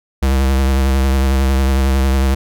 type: tone with vibrato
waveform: square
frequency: 66.8 Hz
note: C2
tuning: 36 cents sharp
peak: -12 dBFS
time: 0.22-2.35 s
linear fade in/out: 10 ms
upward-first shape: sine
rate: 11 Hz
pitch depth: 38 cents each way
effects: none